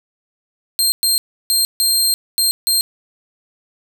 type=tone bursts at uneven times; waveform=20% pulse; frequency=4186 Hz; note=C8; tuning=in tune; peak=-7 dBFS; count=6; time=0.79-0.92 / 1.03-1.18 / 1.5-1.65 / 1.8-2.14 / 2.38-2.51 / 2.67-2.81 s; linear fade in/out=0 ms; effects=none